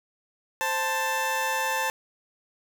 20% pulse tone pair together, 523.3 / 882.9 Hz, C5 / A5, 0 / +6 cents, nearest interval major sixth, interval 906 cents, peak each -26 / -21 dBFS, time 0.61-1.9 s, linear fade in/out 0 ms, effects none

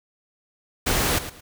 pink noise with echo, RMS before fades -22 dBFS, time 0.86-1.19 s, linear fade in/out 10 ms, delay 110 ms, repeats 2, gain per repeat -12 dB, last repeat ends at 1.41 s, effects none

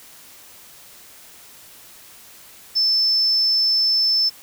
sine tone, 5280 Hz, E8, 2 cents sharp, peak -15 dBFS, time 2.75-4.3 s, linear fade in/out 20 ms, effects white hiss -45 dBFS RMS until 4.42 s

